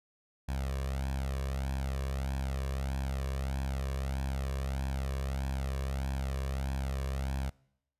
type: tone with flanger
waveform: sawtooth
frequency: 67.1 Hz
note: C2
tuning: 44 cents sharp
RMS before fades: -34 dBFS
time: 0.48-7.5 s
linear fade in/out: 10 ms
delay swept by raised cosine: 1.2 to 1.78 ms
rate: 1.6 Hz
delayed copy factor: +0.7
effects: noise-tail reverb RT60 0.8 s tail -24 dB re dry + resampled to 32000 Hz